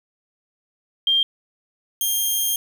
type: tone pair in turn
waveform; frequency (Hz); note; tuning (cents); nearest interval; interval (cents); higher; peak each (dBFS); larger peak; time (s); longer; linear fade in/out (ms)
sine / 5% pulse; 3190 / 3203; G7 / G7; +30 / +37; unison; 7; second; -15 / -11; second; 1.07-1.23 / 2.01-2.56; second; 2
effects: 8-bit